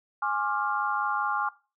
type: chord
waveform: sine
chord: D half-diminished seventh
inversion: second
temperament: equal with one note detuned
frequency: 830.6 / 1069.7 / 1174.7 / 1396.9 Hz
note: Ab5 / C6 / D6 / F6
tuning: 0 / +38 / 0 / 0 cents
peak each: -30 / -31 / -31 / -31 dBFS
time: 0.22-1.49 s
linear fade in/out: 5 ms
effects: noise-tail reverb RT60 0.3 s tail -18 dB re dry